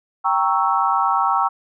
sine chord, G diminished seventh, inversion none, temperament equal, 784 / 932.3 / 1108.7 / 1318.5 Hz, G5 / Bb5 / Db6 / Fb6, 0 / 0 / 0 / 0 cents, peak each -21 dBFS, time 0.24-1.49 s, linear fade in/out 20 ms, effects none

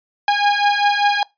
sawtooth beating tone pair, 816 / 821.1 Hz, G#5 / G#5, -31 / -20 cents, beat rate 5.1 Hz, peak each -13 dBFS, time 0.28-1.23 s, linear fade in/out 2 ms, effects noise-tail reverb RT60 0.2 s tail -23 dB re dry + resampled to 11025 Hz

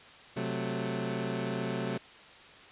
20% pulse chord, F# diminished, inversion second, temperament equal, 130.81 / 185 / 220 Hz, C3 / F#3 / A3, 0 / 0 / 0 cents, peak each -31 dBFS, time 0.36-1.98 s, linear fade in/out 10 ms, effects white hiss -52 dBFS RMS until 2.71 s + resampled to 8000 Hz

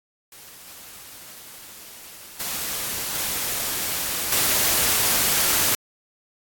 white noise with level steps, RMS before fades -44 / -42 / -28 / -26 / -20 dBFS, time 0.32-5.75 s, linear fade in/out 2 ms, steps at 0.67 / 2.4 / 3.15 / 4.32 s, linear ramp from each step 2 ms, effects AAC 64 kbps

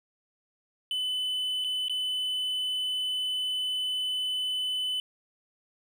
triangle tone with dropouts, 3012 Hz, F#7, 30 cents sharp, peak -26 dBFS, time 0.91-5 s, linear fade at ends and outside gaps 1 ms, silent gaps 1.641-1.645 / 1.883-1.896 s, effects none

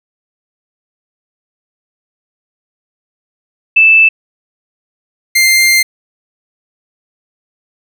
sine / sawtooth tone pair in turn, 2637 / 2099 Hz, E7 / C7, 0 / +5 cents, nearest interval major third, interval 395 cents, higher first, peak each -3 dBFS, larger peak neither, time 3.76-4.09 / 5.35-5.83 s, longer second, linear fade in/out 10 ms, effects none

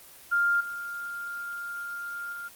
sine tone with level steps, 1400 Hz, F6, 4 cents sharp, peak -21 / -33 / -35 dBFS, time 0.31-2.49 s, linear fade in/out 20 ms, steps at 0.6 / 2.32 s, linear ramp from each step 10 ms, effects white hiss -50 dBFS RMS until 2.55 s + Opus 24 kbps

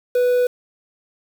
triangle tone with quantisation, 493.9 Hz, B4, in tune, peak -12 dBFS, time 0.15-0.47 s, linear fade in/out 5 ms, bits 6, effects none

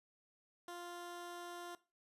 15% pulse tone, 349.2 Hz, F4, in tune, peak -40 dBFS, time 0.68-1.75 s, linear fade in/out 2 ms, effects noise-tail reverb RT60 0.3 s tail -18 dB re dry + resampled to 32000 Hz

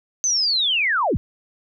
sine linear sweep, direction down, 6272 to 43 Hz, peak -17 dBFS, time 0.24-1.17 s, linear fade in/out 0 ms, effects none

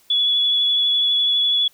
sine tone with vibrato, 3403 Hz, G#7, 41 cents sharp, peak -15 dBFS, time 0.1-1.68 s, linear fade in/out 5 ms, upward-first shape sine, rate 12 Hz, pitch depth 16 cents each way, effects white hiss -56 dBFS RMS until 1.73 s

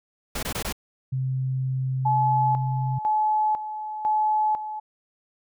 pink noise bursts, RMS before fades -29 dBFS, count 4, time 0.35-0.726 s, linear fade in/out 5 ms, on 79 ms, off 20 ms
sine tone, 130.81 Hz, C3, in tune, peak -23 dBFS, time 1.12-2.99 s, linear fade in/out 10 ms
sine tone with tremolo, 857 Hz, A5, 46 cents flat, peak -19 dBFS, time 2.05-4.8 s, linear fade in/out 10 ms, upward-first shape square, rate 1 Hz, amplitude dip 70%
effects none

